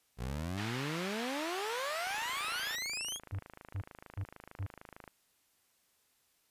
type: exponential sweep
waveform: 20% pulse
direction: up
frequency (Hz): 57.1 to 3435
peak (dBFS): -31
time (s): 0.17-3.2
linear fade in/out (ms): 50
type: band-pass noise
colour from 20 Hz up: pink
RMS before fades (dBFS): -43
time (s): 0.57-2.76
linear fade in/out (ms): 10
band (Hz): 1200 to 3400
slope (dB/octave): 12
type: click train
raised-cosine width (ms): 0.5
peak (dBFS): -33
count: 81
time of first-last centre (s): 2.07-5.078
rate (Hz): 26.6
type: tone bursts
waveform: triangle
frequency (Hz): 97.2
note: G2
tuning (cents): -14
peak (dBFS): -32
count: 4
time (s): 3.32-4.666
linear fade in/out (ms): 10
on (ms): 74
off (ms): 350
effects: white hiss -73 dBFS RMS until 6.5 s + resampled to 32000 Hz